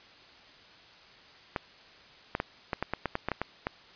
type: clicks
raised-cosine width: 0.5 ms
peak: -14 dBFS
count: 12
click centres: 1.562 / 2.351 / 2.401 / 2.732 / 2.826 / 2.936 / 3.057 / 3.154 / 3.286 / 3.317 / 3.416 / 3.669 s
effects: white hiss -54 dBFS RMS until 3.95 s + resampled to 11025 Hz